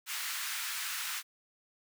pink high-pass noise, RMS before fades -37 dBFS, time 0.06-1.23 s, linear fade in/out 50 ms, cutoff 1300 Hz, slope 24 dB/octave, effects none

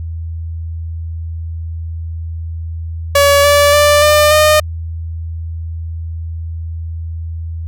sawtooth tone with pitch steps, 567 / 577.6 / 588.4 / 599.3 / 610.5 Hz, C#5 / D5 / D5 / D5 / D#5, +39 / -29 / +3 / +35 / -33 cents, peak -3 dBFS, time 3.15-4.6 s, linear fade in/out 5 ms, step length 290 ms, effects added 82 Hz sine -20 dBFS peak until 7.67 s

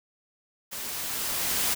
white noise with level ramp, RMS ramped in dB -36 to -25 dBFS, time 0.71-1.75 s, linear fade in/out 20 ms, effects none

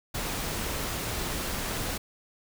pink noise, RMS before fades -32 dBFS, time 0.14-1.98 s, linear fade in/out 10 ms, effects none

